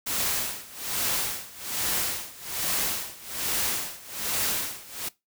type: noise with tremolo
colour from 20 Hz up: white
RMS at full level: -26 dBFS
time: 0.06-5.09 s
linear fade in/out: 10 ms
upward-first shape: sine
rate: 1.2 Hz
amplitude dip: 90%
effects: noise-tail reverb RT60 0.2 s tail -20 dB re dry